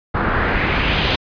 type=noise with low-pass filter sweep; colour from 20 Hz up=pink; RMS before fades=-18 dBFS; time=0.14-1.16 s; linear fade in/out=10 ms; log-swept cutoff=1300 to 3600 Hz; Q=2.1; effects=resampled to 11025 Hz

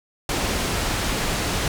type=low-pass noise; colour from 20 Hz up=pink; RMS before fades=-24 dBFS; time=0.29-1.68 s; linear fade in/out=2 ms; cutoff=9100 Hz; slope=12 dB/octave; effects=none

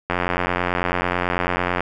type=click train; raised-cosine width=0.5 ms; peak=-5 dBFS; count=153; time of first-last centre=0.1-1.806 s; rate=89.1 Hz; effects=none

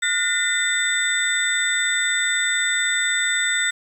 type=tone cluster; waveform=sine; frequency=1437 / 1826 / 2010 / 3594 / 7860 Hz; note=F6 / A#6 / B6 / A7 / B8; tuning=+49 / -36 / +30 / +36 / -9 cents; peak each=-25 dBFS; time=0.02-3.71 s; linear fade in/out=10 ms; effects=8-bit

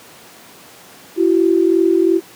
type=tone pair together; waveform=sine; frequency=335.8 / 378.6 Hz; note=E4 / F#4; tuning=+32 / +40 cents; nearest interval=major second; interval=208 cents; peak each=-12 / -14 dBFS; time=1.16-2.21 s; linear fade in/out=50 ms; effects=pink hiss -41 dBFS RMS until 2.35 s + high-pass 200 Hz 12 dB/octave

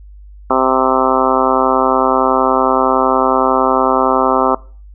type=harmonic tone; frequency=130.81 Hz; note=C3; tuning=in tune; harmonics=2 / 3 / 4 / 5 / 6 / 7 / 8 / 9 / 10; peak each=-19 / -19 / -19 / -19 / -19 / -19 / -19 / -19 / -19 dBFS; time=0.5-4.55 s; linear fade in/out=5 ms; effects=noise-tail reverb RT60 0.4 s tail -22 dB re dry + added 50 Hz sine -34 dBFS peak until 4.94 s

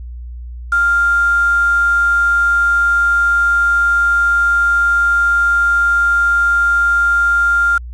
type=tone with quantisation; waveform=sine; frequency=1397 Hz; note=F6; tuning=in tune; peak=-10 dBFS; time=0.72-7.78 s; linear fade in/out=5 ms; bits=5; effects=added 60 Hz sine -26 dBFS peak until 7.93 s + resampled to 24000 Hz

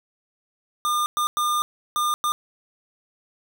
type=tone bursts at uneven times; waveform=square; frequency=1206 Hz; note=D6; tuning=46 cents sharp; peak=-21 dBFS; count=5; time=0.85-1.06 / 1.17-1.27 / 1.37-1.62 / 1.96-2.14 / 2.24-2.32 s; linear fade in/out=0 ms; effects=none

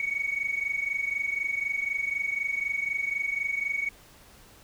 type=tone pair together; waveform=sine; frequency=2217 / 2241 Hz; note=C#7 / C#7; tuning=0 / +18 cents; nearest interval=unison; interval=18 cents; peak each=-30 / -28 dBFS; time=0-3.89 s; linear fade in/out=2 ms; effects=tanh soft clip ceiling -20 dBFS + pink hiss -54 dBFS RMS until 4.63 s

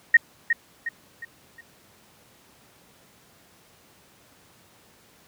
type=tone with echo; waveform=sine; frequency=1864.7 Hz; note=A#6; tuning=in tune; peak=-9 dBFS; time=0.14-0.17 s; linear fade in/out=5 ms; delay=360 ms; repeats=4; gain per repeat=-8 dB; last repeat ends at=1.61 s; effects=pink hiss -56 dBFS RMS until 5.27 s + high-pass 100 Hz 12 dB/octave

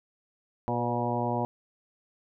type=harmonic tone with a mistuned harmonic; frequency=120 Hz; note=B2; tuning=49 cents flat; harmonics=1 / 2 / 3 / 4 / 5 / 6 / 7 / 8; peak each=-33 / -33 / -36 / -36 / -35 / -34 / -35 / -34 dBFS; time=0.68-1.45 s; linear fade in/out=0 ms; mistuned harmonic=4; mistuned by=+40 cents; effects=none

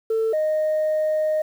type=tone pair in turn; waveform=sine; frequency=445.8 / 619.1 Hz; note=A4 / D#5; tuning=+23 / -9 cents; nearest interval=tritone; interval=568 cents; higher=second; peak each=-17 dBFS; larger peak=neither; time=0.1-0.33 / 0.33-1.42 s; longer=second; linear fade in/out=5 ms; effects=tanh soft clip ceiling -16 dBFS + 8-bit

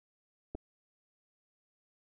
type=clicks; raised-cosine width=2 ms; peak=-27 / -28 dBFS; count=2; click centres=0.549 / 0.552 s; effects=none

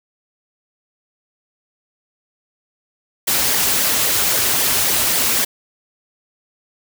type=noise with flanger; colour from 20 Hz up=white; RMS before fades=-17 dBFS; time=3.27-5.45 s; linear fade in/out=10 ms; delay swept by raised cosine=0.72 to 6.32 ms; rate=3.7 Hz; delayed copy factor=-0.55; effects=none

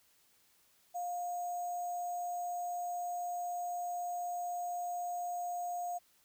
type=tone with sample-and-hold; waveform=sine; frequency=706 Hz; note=F5; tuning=19 cents sharp; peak=-35 dBFS; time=0.94-5.99 s; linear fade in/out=20 ms; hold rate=7350 Hz; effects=white hiss -69 dBFS RMS until 6.24 s

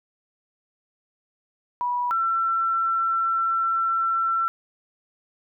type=tone pair in turn; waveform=sine; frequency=976 / 1346.1 Hz; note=B5 / E6; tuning=-21 / +36 cents; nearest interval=tritone; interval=557 cents; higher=second; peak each=-22 / -20 dBFS; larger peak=second; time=1.81-2.11 / 2.11-4.48 s; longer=second; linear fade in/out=0 ms; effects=none

